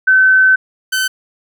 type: tone pair in turn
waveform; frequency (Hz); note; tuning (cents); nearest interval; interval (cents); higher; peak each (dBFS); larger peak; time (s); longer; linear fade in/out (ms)
sine / sawtooth; 1527 / 1527; G6 / G6; -46 / -46; unison; 0; neither; -6 / -10; first; 0.07-0.56 / 0.92-1.08; first; 10
effects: none